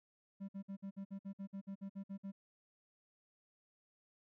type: tone bursts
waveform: triangle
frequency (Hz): 196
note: G3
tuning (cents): 0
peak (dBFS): -40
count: 14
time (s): 0.4-2.32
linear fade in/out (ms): 20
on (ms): 87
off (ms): 54
effects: none